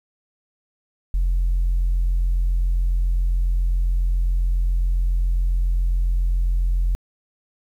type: tone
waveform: sine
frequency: 43.65 Hz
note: F1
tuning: in tune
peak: -15 dBFS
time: 1.14-6.95 s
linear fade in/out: 0 ms
effects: tanh soft clip ceiling -14 dBFS + 9-bit